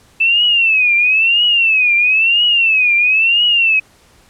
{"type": "tone with vibrato", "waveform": "sine", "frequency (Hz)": 2632, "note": "E7", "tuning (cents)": -3, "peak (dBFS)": -9, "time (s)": [0.2, 3.8], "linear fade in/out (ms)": 10, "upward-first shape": "triangle", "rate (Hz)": 1, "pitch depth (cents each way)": 190, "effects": ["pink hiss -49 dBFS RMS until 4.29 s", "low-pass 11000 Hz 12 dB/octave"]}